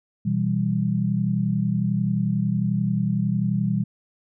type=chord; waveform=sine; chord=E minor; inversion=second; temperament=equal; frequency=123.47 / 164.81 / 196 Hz; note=B2 / E3 / G3; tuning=0 / 0 / 0 cents; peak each=-25 / -25 / -23 dBFS; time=0.25-3.84 s; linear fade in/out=10 ms; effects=none